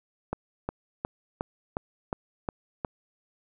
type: click train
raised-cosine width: 1 ms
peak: -15 dBFS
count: 8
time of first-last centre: 0.33-2.848 s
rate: 2.78 Hz
effects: none